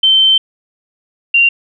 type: tone pair in turn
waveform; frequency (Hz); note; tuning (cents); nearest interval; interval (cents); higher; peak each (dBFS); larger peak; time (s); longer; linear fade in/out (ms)
sine; 3100 / 2768; G7 / F7; -20 / -16; major second; 196; first; -6; neither; 0.03-0.38 / 1.34-1.49; first; 5
effects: none